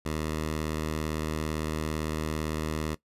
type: tone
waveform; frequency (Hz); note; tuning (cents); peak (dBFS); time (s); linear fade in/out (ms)
10% pulse; 77.78; D#2; 0; -21; 0.05-2.95; 10
effects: noise-tail reverb RT60 0.1 s tail -18 dB re dry + resampled to 32000 Hz